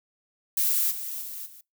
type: noise with level steps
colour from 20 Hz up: violet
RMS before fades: -24 / -34 / -37 / -48 dBFS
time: 0.57-1.61 s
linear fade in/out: 5 ms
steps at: 0.9 / 1.21 / 1.45 s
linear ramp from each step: 20 ms
effects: noise-tail reverb RT60 0.2 s tail -24 dB re dry